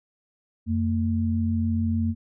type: tone pair together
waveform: sine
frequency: 89.7 / 226.7 Hz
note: F2 / A#3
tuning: +47 / -48 cents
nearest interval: octave + major third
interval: 1605 cents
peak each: -24 dBFS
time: 0.66-2.15 s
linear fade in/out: 50 ms
effects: none